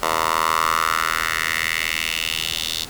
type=tone with high-pass filter sweep; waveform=10% pulse; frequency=80.7 Hz; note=E2; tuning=36 cents flat; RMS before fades=-22 dBFS; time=0.02-2.85 s; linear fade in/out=10 ms; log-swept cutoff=800 to 3800 Hz; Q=3.1; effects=pink hiss -37 dBFS RMS until 2.89 s